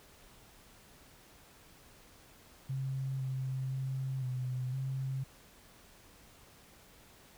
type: tone with pitch steps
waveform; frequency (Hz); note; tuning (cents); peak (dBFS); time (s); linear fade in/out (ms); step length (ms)
sine; 133.7 / 131.6 / 132.7 / 127.1 / 133.1; C3 / C3 / C3 / C3 / C3; +38 / +10 / +25 / -50 / +30; -33; 2.69-5.24; 10; 510
effects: pink hiss -59 dBFS RMS until 7.37 s